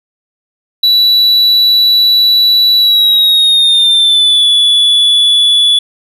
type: tone with pitch glide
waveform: triangle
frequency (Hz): 3942 to 3432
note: B7 to A7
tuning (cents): -4 to -44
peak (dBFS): -4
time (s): 0.83-5.79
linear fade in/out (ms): 5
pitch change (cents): -240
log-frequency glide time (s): 2.78-4.47
effects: none